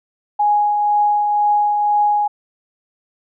sine tone with tremolo, 830.6 Hz, G#5, in tune, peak -11 dBFS, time 0.39-2.28 s, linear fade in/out 10 ms, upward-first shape triangle, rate 2 Hz, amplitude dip 35%, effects none

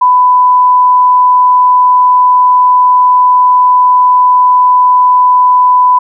sine tone, 998 Hz, B5, 18 cents sharp, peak -3 dBFS, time 0.01-5.99 s, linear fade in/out 10 ms, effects none

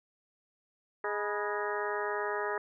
harmonic tone with a mistuned harmonic, 207.7 Hz, G#3, in tune, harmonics 2 / 3 / 4 / 5 / 6 / 7 / 8 / 9, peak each -35 / -40 / -40 / -39 / -39 / -44 / -40 / -41 dBFS, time 1.04-2.58 s, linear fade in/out 2 ms, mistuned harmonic 5, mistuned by -98 cents, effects none

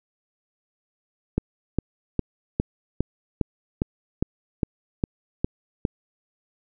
click train, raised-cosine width 3 ms, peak -8 dBFS, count 12, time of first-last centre 1.38-5.852 s, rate 2.46 Hz, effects none

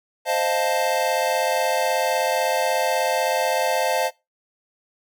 square chord, F dominant seventh, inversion second, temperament equal, 523.3 / 622.3 / 698.5 / 880 Hz, C5 / Eb5 / F5 / A5, 0 / 0 / 0 / 0 cents, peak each -26 dBFS, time 0.25-4.11 s, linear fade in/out 50 ms, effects noise-tail reverb RT60 0.2 s tail -19 dB re dry

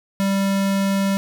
square tone, 196 Hz, G3, in tune, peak -18 dBFS, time 0.2-1.17 s, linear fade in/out 0 ms, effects none

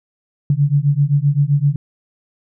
sine beating tone pair, 139.6 / 147.3 Hz, C#3 / D3, +13 / +6 cents, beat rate 7.7 Hz, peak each -15 dBFS, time 0.5-1.76 s, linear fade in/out 2 ms, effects none

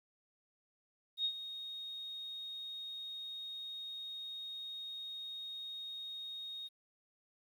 sine tone with ADSR envelope, 3729 Hz, A#7, in tune, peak -30 dBFS, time 1.17-6.69 s, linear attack 77 ms, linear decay 73 ms, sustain -12 dB, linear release 27 ms, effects 11-bit

